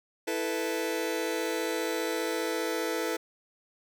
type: chord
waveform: sawtooth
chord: E suspended fourth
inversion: none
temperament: just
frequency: 329.6 / 439.5 / 494.4 Hz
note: E4 / A4 / B4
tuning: 0 / -2 / +2 cents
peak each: -29 dBFS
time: 0.27-3.17 s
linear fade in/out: 10 ms
effects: none